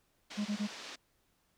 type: band-pass noise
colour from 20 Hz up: white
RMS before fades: -47 dBFS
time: 0.3-0.96 s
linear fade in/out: 10 ms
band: 210 to 5500 Hz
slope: 24 dB/octave
type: tone bursts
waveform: triangle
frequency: 207.7 Hz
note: G#3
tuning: in tune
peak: -29 dBFS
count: 3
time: 0.37-0.676 s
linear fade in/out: 20 ms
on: 86 ms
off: 24 ms
effects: pink hiss -74 dBFS RMS until 1.57 s